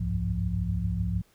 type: tone cluster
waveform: sine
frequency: 64.4 / 77.3 / 96.1 / 103 / 174.2 Hz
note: C2 / D#2 / G2 / G#2 / F3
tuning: -27 / -11 / -34 / -14 / -4 cents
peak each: -31 / -35 / -37 / -30 / -31 dBFS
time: 0-1.22 s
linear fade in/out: 10 ms
effects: pink hiss -64 dBFS RMS until 1.34 s